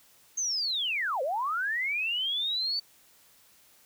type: linear two-way sweep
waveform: sine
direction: down then up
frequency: 6460 to 493.9 to 4566 Hz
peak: -27 dBFS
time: 0.37-2.8 s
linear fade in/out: 10 ms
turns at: 1.22 s
effects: white hiss -60 dBFS RMS until 3.85 s